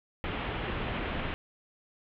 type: low-pass noise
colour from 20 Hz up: pink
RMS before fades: -34 dBFS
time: 0.24-1.34 s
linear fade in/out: 0 ms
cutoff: 3300 Hz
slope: 48 dB/octave
effects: none